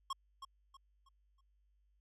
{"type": "tone with echo", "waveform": "square", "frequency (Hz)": 1085, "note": "C#6", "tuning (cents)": -37, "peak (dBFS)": -37, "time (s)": [0.1, 0.13], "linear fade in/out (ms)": 5, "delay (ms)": 320, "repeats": 4, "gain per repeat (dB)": -9, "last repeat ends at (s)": 1.41, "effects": ["added 50 Hz sine -70 dBFS peak until 2 s", "low-pass 8000 Hz 12 dB/octave"]}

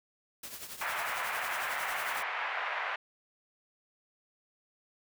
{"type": "noise with tremolo", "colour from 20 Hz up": "white", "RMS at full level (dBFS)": -41, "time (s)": [0.43, 2.23], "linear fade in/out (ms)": 5, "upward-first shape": "triangle", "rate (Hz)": 11, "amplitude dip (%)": 70}
{"type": "band-pass noise", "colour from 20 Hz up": "white", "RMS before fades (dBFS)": -35, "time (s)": [0.81, 2.96], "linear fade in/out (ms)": 5, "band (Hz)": [670, 2200], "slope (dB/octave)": 24}
{"effects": []}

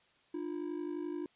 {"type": "ring-modulated tone", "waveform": "triangle", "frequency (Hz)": 325.1, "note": "E4", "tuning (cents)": -24, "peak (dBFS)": -31, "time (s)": [0.34, 1.26], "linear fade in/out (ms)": 2, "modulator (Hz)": 25.8, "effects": ["white hiss -68 dBFS RMS until 1.35 s", "resampled to 8000 Hz"]}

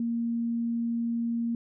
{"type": "tone", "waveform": "sine", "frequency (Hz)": 233.1, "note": "A#3", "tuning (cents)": 0, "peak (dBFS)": -26, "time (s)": [0, 1.55], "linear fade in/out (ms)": 2, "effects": []}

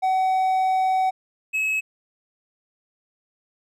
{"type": "tone pair in turn", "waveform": "triangle", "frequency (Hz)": [754, 2573], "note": ["F#5", "E7"], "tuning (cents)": [32, -43], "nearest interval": "octave + major sixth", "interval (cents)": 2125, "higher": "second", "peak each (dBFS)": [-16, -19], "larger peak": "first", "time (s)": [[0.02, 1.11], [1.53, 1.81]], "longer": "first", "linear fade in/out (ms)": 20, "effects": []}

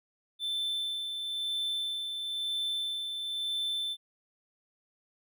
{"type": "tone with tremolo", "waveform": "triangle", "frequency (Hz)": 3536, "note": "A7", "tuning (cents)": 8, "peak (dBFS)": -28, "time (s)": [0.39, 3.97], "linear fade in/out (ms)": 50, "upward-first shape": "sine", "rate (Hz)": 1, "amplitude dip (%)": 40, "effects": []}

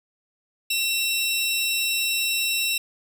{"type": "tone pair together", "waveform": "sawtooth", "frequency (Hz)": [2705, 3850], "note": ["E7", "B7"], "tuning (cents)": [44, -45], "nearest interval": "tritone", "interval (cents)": 611, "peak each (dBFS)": [-20, -24], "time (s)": [0.7, 2.78], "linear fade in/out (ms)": 5, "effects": []}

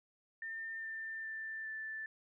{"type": "tone with pitch steps", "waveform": "sine", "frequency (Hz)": [1804, 1789.5, 1775.1, 1760.8], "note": ["A6", "A6", "A6", "A6"], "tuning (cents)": [43, 29, 15, 1], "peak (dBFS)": -40, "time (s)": [0.42, 2.06], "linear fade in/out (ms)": 2, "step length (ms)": 410, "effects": []}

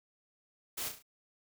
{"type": "noise with echo", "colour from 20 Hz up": "white", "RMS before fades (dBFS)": -38, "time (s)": [0.77, 0.89], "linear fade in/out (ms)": 10, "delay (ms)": 34, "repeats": 4, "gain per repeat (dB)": -6, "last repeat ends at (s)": 1.026, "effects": []}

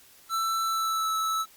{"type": "tone with pitch glide", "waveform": "square", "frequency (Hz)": [1330, 1306.4], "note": ["E6", "E6"], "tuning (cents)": [15, -16], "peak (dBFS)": -26, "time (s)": [0.29, 1.46], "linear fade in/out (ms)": 50, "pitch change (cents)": -31, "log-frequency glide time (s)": [0.63, 1.14], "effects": ["white hiss -55 dBFS RMS until 1.56 s", "Opus 48 kbps"]}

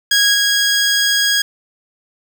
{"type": "tone with level steps", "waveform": "15% pulse", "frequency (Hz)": 1646, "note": "G#6", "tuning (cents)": -16, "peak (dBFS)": [-4, -6], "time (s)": [0.11, 1.42], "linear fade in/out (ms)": 5, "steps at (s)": 0.34, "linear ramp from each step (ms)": 2, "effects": ["7-bit"]}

